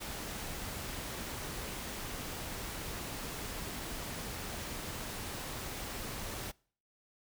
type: noise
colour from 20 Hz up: pink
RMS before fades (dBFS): -41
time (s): 0-6.52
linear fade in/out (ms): 20
effects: noise-tail reverb RT60 0.5 s tail -25 dB re dry